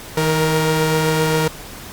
sawtooth tone pair together, 158.71 / 468.5 Hz, D#3 / A#4, +35 / +9 cents, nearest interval octave + perfect fifth, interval 1874 cents, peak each -14 dBFS, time 0.17-1.48 s, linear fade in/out 5 ms, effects pink hiss -35 dBFS RMS until 1.92 s + Opus 48 kbps

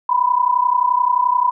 sine tone pair together, 975.5 / 1007 Hz, B5 / B5, -22 / +33 cents, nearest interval minor second, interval 55 cents, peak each -16 dBFS, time 0.09-1.51 s, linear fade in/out 5 ms, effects none

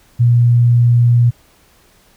sine tone, 119.8 Hz, A#2, 48 cents sharp, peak -7 dBFS, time 0.19-1.31 s, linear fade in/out 20 ms, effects pink hiss -51 dBFS RMS until 2.16 s

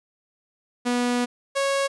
sawtooth tone pair in turn, 244.2 / 551.5 Hz, B3 / C#5, -19 / -9 cents, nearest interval octave + major second, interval 1410 cents, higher second, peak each -17 dBFS, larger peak neither, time 0.85-1.26 / 1.55-1.88 s, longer first, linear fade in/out 20 ms, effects resampled to 24000 Hz

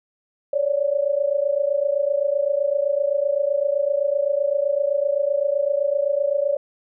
sine tone pair together, 554.4 / 582.2 Hz, C#5 / D5, 0 / -15 cents, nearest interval minor second, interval 85 cents, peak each -21 dBFS, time 0.53-6.57 s, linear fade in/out 5 ms, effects none

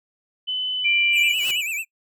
sine tone with pitch glide, 3018 to 2942 Hz, F#7 to F#7, +34 to -11 cents, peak -22 dBFS, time 0.47-1.62 s, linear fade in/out 20 ms, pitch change -45 cents, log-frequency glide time 0.73-1.19 s
sine tone, 2363 Hz, D7, 10 cents sharp, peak -17 dBFS, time 0.84-1.33 s, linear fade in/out 20 ms
square tone with vibrato, 2489 Hz, D#7, in tune, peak -25 dBFS, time 1.12-1.85 s, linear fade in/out 50 ms, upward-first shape sine, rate 9.1 Hz, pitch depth 140 cents each way
white noise with exponential growth, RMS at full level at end -30 dBFS, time 1.18-1.51 s, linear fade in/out 2 ms, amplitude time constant 70 ms
effects noise-tail reverb RT60 0.1 s tail -25 dB re dry

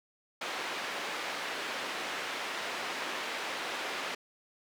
white band-pass noise, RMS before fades -37 dBFS, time 0.41-4.15 s, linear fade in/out 5 ms, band 320 to 2600 Hz, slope 12 dB/octave, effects none

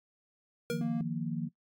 square tone with exponential decay, 474.3 Hz, A#4, 30 cents sharp, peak -29 dBFS, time 0.7-0.91 s, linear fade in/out 0 ms, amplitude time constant 44 ms
sine chord, Eb suspended second, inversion none, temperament equal, 155.56 / 174.61 / 233.1 Hz, Eb3 / F3 / Bb3, 0 / 0 / 0 cents, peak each -36 dBFS, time 0.7-1.49 s, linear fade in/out 20 ms
triangle tone, 233.1 Hz, A#3, in tune, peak -27 dBFS, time 0.81-1.01 s, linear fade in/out 2 ms
effects noise-tail reverb RT60 0.1 s tail -20 dB re dry + AAC 64 kbps

